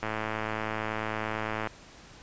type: click train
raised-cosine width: 0.5 ms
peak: -16 dBFS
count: 180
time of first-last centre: 0.03-1.672 s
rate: 109 Hz
effects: pink hiss -51 dBFS RMS until 2.22 s + resampled to 16000 Hz